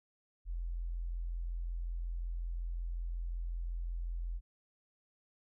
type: tone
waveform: sine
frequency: 42.73 Hz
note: F1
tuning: 37 cents flat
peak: -35 dBFS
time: 0.45-4.41 s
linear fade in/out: 50 ms
effects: none